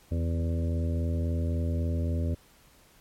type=harmonic tone with a mistuned harmonic; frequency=83.7 Hz; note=E2; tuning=27 cents sharp; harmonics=1 / 2 / 3 / 4 / 5 / 6 / 7; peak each=-26 / -36 / -35 / -42 / -44 / -44 / -42 dBFS; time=0.11-2.35 s; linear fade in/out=10 ms; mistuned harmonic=2; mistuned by=-54 cents; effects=pink hiss -59 dBFS RMS until 3 s + MP3 64 kbps